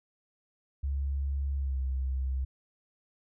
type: tone with pitch glide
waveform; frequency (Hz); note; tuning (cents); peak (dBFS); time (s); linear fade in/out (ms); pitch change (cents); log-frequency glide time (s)
sine; 69.3 to 65.64; C#2 to C2; 0 to +6; -28; 0.83-2.45; 10; -94; 1.57-1.79
effects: none